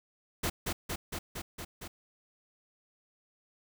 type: noise with echo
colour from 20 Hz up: pink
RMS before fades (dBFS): -31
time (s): 0.43-0.5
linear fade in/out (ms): 10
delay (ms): 230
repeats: 6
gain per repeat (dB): -2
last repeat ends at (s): 1.88
effects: none